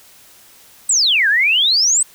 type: exponential two-way sweep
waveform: sine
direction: down then up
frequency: 8372 to 1559 to 8372 Hz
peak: -11 dBFS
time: 0.89-2.03 s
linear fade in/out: 5 ms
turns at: 1.28 s
effects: white hiss -46 dBFS RMS until 2.14 s